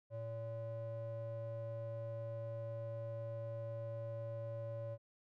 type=ring-modulated tone; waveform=triangle; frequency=228 Hz; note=A#3; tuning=38 cents flat; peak=-36 dBFS; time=0.1-4.98 s; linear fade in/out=50 ms; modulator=341 Hz; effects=none